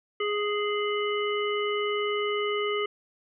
harmonic tone with a mistuned harmonic, 415.3 Hz, G#4, in tune, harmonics 1 / 3 / 5 / 7, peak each -27 / -32 / -34 / -35 dBFS, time 0.2-2.86 s, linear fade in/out 5 ms, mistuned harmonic 7, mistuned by +35 cents, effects none

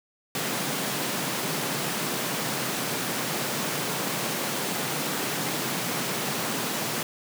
pink high-pass noise, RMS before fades -29 dBFS, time 0.35-7.03 s, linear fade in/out 2 ms, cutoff 130 Hz, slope 48 dB/octave, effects none

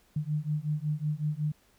sine beating tone pair, 148.4 / 153.8 Hz, D3 / D#3, +18 / -20 cents, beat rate 5.4 Hz, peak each -31 dBFS, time 0.16-1.52 s, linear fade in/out 5 ms, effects pink hiss -65 dBFS RMS until 1.78 s

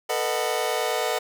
sawtooth chord, B dominant seventh, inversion third, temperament just, 444.5 / 493.9 / 617.4 / 740.8 Hz, A4 / B4 / D#5 / F#5, +18 / 0 / -14 / +2 cents, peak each -25 dBFS, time 0.09-1.19 s, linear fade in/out 10 ms, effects none

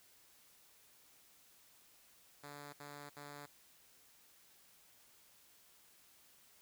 5% pulse tone bursts, 144.8 Hz, D3, 24 cents flat, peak -38 dBFS, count 3, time 2.43-3.462 s, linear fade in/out 10 ms, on 300 ms, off 66 ms, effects white hiss -66 dBFS RMS until 6.61 s

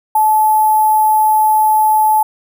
sine tone with sample-and-hold, 863 Hz, A5, 34 cents flat, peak -8 dBFS, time 0.15-2.23 s, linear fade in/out 5 ms, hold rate 11025 Hz, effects none

